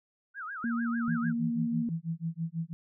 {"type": "tone with vibrato", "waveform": "sine", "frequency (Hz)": 1427, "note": "F6", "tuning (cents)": 37, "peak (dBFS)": -36, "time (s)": [0.34, 1.33], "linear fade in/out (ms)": 50, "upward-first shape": "sine", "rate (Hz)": 6.7, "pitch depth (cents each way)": 250}
{"type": "tone", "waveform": "sine", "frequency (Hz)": 233.9, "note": "A#3", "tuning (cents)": 6, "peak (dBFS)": -28, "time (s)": [0.64, 1.89], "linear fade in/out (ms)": 2}
{"type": "tone with tremolo", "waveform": "sine", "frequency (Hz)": 164.81, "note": "E3", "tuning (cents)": 0, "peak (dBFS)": -28, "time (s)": [1.08, 2.73], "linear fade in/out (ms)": 0, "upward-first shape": "sine", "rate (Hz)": 6.1, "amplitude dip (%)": 100}
{"effects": []}